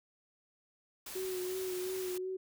white noise, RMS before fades -45 dBFS, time 1.06-2.18 s, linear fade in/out 5 ms
sine tone with vibrato, 370 Hz, F#4, in tune, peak -35 dBFS, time 1.15-2.37 s, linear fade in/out 10 ms, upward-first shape sine, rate 2.8 Hz, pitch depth 31 cents each way
effects none

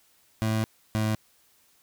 25% pulse tone pair in turn, 109.9 / 108.57 Hz, A2 / A2, -2 / -23 cents, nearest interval unison, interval 21 cents, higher first, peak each -20 dBFS, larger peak neither, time 0.42-0.64 / 0.95-1.15 s, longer first, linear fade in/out 0 ms, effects white hiss -63 dBFS RMS until 1.82 s

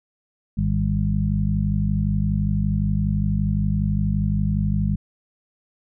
harmonic tone with a mistuned harmonic, 52 Hz, G#1, 3 cents sharp, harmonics 1 / 2 / 3 / 4, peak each -24 / -24 / -24 / -24 dBFS, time 0.57-4.96 s, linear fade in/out 10 ms, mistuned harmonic 4, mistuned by -57 cents, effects none

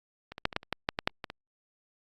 clicks, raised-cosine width 0.3 ms, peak -25 / -24 / -8 / -23 / -12 / -30 / -13 / -9 / -13 / -8 / -19 / -22 dBFS, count 12, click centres 0.32 / 0.381 / 0.454 / 0.528 / 0.564 / 0.631 / 0.727 / 0.889 / 0.989 / 1.075 / 1.242 / 1.301 s, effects Opus 48 kbps

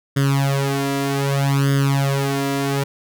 sawtooth tone with flanger, 138.59 Hz, C#3, in tune, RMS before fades -19 dBFS, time 0.16-2.84 s, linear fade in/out 10 ms, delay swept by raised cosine 0.6 to 3 ms, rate 0.64 Hz, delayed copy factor +1, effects none

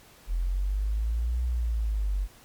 sine linear two-way sweep, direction up then down, 41.2 to 61.74 to 46.2 Hz, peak -24 dBFS, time 0.27-2.28 s, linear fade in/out 50 ms, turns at 1.44 s, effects pink hiss -54 dBFS RMS until 2.44 s + MP3 96 kbps

